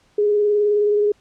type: tone with vibrato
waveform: sine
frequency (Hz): 415.3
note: G#4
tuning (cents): 0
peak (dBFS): -14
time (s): 0.18-1.12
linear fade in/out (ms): 5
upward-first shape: sine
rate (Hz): 19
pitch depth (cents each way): 22
effects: pink hiss -59 dBFS RMS until 1.2 s + low-pass 7000 Hz 12 dB/octave